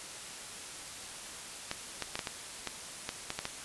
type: clicks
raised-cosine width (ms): 0.2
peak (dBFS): -16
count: 10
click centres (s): 1.714 / 2.023 / 2.155 / 2.192 / 2.272 / 2.673 / 3.091 / 3.304 / 3.39 / 3.454
effects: white hiss -44 dBFS RMS until 3.64 s + resampled to 24000 Hz